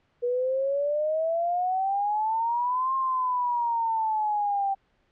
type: exponential two-way sweep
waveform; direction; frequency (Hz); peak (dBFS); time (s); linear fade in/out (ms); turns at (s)
sine; up then down; 480.3 to 1067 to 779; -23; 0.22-4.75; 20; 2.95
effects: pink hiss -68 dBFS RMS until 5.11 s + low-pass 3000 Hz 12 dB/octave